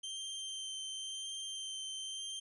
sawtooth tone with vibrato, 3136 Hz, G7, in tune, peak -37 dBFS, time 0.03-2.4 s, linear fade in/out 10 ms, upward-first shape sine, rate 0.95 Hz, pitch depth 13 cents each way, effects resampled to 24000 Hz

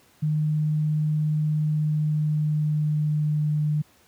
sine tone with pitch glide, 152.8 to 150.78 Hz, D#3 to D3, -31 to +46 cents, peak -20 dBFS, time 0.22-3.82 s, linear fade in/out 10 ms, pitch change -23 cents, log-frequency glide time 1.6-3.51 s, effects pink hiss -58 dBFS RMS until 4.07 s + high-pass 80 Hz 12 dB/octave

